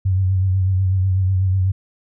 sine tone with vibrato, 94.2 Hz, F#2, 32 cents sharp, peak -14 dBFS, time 0.05-1.72 s, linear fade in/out 10 ms, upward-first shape triangle, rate 8.1 Hz, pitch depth 53 cents each way, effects none

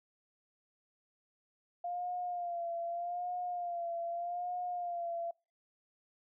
sine tone with vibrato, 698.5 Hz, F5, in tune, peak -35 dBFS, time 1.84-5.31 s, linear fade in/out 5 ms, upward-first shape sine, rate 0.82 Hz, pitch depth 48 cents each way, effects noise-tail reverb RT60 0.3 s tail -26 dB re dry

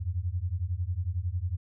sine beating tone pair, 83.9 / 94.9 Hz, E2 / F#2, +31 / +44 cents, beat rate 11 Hz, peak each -31 dBFS, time 0-1.57 s, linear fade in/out 20 ms, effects none

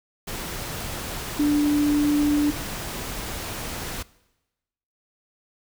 sine tone in noise, 293.7 Hz, D4, in tune, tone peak -17 dBFS, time 1.39-2.51 s, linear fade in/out 10 ms, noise pink, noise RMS -32 dBFS, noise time 0.27-4.03 s, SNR +12 dB, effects noise-tail reverb RT60 1.0 s tail -21 dB re dry

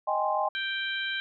sine chord, Ab major seventh, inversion second, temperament equal, 622.3 / 784 / 830.6 / 1046.5 Hz, Eb5 / G5 / Ab5 / C6, 0 / 0 / 0 / 0 cents, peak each -30 dBFS, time 0.07-0.49 s, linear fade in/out 10 ms
harmonic tone, 784 Hz, G5, in tune, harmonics 2 / 3 / 4 / 5, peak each -31 / -37 / -35 / -38 dBFS, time 0.55-1.2 s, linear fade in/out 0 ms
effects none

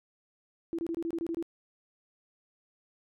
sine tone bursts, 333.2 Hz, E4, 19 cents sharp, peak -30 dBFS, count 9, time 0.73-1.426 s, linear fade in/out 0 ms, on 56 ms, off 24 ms, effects none

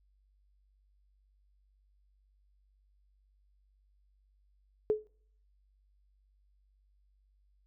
sine tone with exponential decay, 427.8 Hz, A4, 49 cents flat, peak -21 dBFS, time 4.9-5.07 s, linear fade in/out 0 ms, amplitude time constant 35 ms, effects noise-tail reverb RT60 0.6 s tail -26 dB re dry + added 49 Hz sine -66 dBFS peak until 7.66 s

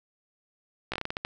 slowing click train, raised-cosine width 0.3 ms, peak -15 dBFS, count 9, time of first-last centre 0.92-1.249 s, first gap 16 ms, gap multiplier 1.26, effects none

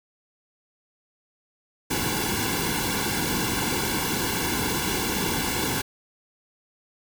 pink noise with comb filter, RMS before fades -26 dBFS, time 1.9-5.82 s, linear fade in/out 10 ms, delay 1.6 ms, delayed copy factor -0.9, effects none

